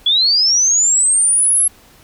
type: linear sweep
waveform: sine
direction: up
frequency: 3337 to 11175 Hz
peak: -10 dBFS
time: 0.06-1.68 s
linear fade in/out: 5 ms
effects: pink hiss -47 dBFS RMS until 2.03 s